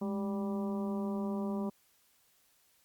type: harmonic tone with a mistuned harmonic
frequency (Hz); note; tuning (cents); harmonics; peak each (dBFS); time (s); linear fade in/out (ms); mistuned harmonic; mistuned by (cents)
196; G3; 0; 1 / 2 / 3 / 4 / 5 / 6; -33 / -40 / -44 / -49 / -47 / -52; 0.01-1.7; 10; 1; +82
effects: white hiss -69 dBFS RMS until 2.84 s + Opus 48 kbps